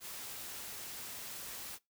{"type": "noise", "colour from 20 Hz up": "white", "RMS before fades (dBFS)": -45, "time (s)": [0, 1.79], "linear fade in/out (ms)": 50, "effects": ["noise-tail reverb RT60 0.2 s tail -22 dB re dry"]}